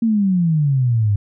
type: exponential sweep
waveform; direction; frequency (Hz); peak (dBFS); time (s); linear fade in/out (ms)
sine; down; 233.1 to 99.2; -13; 0.02-1.16; 5
effects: none